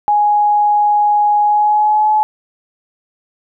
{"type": "tone with pitch glide", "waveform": "sine", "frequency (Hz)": [832, 854.9], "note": ["G#5", "G#5"], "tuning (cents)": [3, 50], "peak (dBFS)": -9, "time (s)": [0.08, 2.23], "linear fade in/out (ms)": 0, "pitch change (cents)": 47, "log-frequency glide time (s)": [1.42, 2.12], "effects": []}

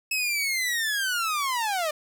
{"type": "linear sweep", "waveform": "sawtooth", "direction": "down", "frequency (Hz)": [2600, 589], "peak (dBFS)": -21, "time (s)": [0.11, 1.91], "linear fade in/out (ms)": 5, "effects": []}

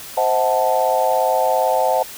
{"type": "chord", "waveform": "sine", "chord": "F# half-diminished seventh", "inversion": "second", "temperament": "equal with one note detuned", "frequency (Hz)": [523.3, 642.7, 740, 880], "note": ["C5", "E5", "F#5", "A5"], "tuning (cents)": [0, -44, 0, 0], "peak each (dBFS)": -20, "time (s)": [0.17, 2.03], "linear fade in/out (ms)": 5, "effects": ["white hiss -35 dBFS RMS until 2.17 s"]}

